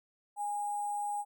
sine tone with sample-and-hold, 823 Hz, G#5, 16 cents flat, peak -32 dBFS, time 0.36-1.25 s, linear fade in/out 50 ms, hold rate 8820 Hz, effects none

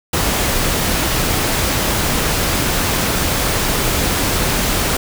pink noise, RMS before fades -17 dBFS, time 0.13-4.97 s, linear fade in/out 5 ms, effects none

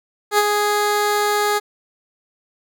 15% pulse tone with ADSR envelope, 415.3 Hz, G#4, in tune, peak -5 dBFS, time 0.31-1.6 s, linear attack 72 ms, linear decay 39 ms, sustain -5 dB, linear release 27 ms, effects none

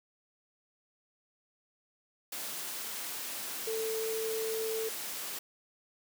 sine tone in noise, 444 Hz, A4, 16 cents sharp, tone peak -32 dBFS, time 3.67-4.89 s, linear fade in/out 5 ms, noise white, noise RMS -39 dBFS, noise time 2.32-5.39 s, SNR +4 dB, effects high-pass 200 Hz 12 dB/octave

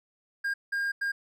triangle tone bursts at uneven times, 1613 Hz, G6, 49 cents sharp, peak -25 dBFS, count 3, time 0.44-0.54 / 0.72-0.92 / 1.01-1.12 s, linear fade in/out 10 ms, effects none

